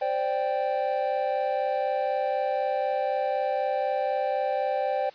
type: chord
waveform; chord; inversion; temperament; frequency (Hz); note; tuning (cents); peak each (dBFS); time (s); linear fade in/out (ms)
triangle; C suspended second; none; equal; 523.3 / 587.3 / 784; C5 / D5 / G5; 0 / 0 / 0; -27 / -27 / -26; 0.01-5.1; 10
effects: white hiss -52 dBFS RMS until 5.14 s + resampled to 11025 Hz